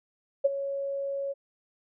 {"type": "tone with ADSR envelope", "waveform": "sine", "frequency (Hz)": 554.4, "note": "C#5", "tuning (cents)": 0, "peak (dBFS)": -16, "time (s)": [0.44, 1.34], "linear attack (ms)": 14, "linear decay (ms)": 24, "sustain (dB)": -13, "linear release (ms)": 27, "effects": []}